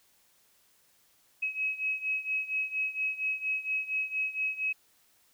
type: beating tone pair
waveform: sine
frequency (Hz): 2555 / 2559.3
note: D#7 / D#7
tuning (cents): +45 / +48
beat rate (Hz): 4.3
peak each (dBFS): -31 / -34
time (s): 1.42-4.73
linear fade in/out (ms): 10
effects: white hiss -66 dBFS RMS until 5.33 s